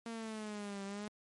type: exponential two-way sweep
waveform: sawtooth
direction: down then up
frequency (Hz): 231.5 to 196 to 211.5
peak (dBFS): -37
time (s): 0.06-1.08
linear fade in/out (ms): 2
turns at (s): 0.84
effects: MP3 48 kbps